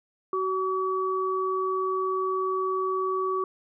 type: tone pair together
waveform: sine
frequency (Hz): 376.4 / 1139.7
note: F#4 / C#6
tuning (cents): +30 / +48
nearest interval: octave + perfect fifth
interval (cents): 1918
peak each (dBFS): -27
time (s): 0.33-3.44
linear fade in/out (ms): 2
effects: none